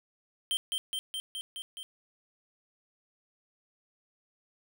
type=tone with echo; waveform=square; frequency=3136 Hz; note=G7; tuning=in tune; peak=-28 dBFS; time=0.51-0.57 s; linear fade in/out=0 ms; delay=210 ms; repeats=6; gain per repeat=-2 dB; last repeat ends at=1.83 s; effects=none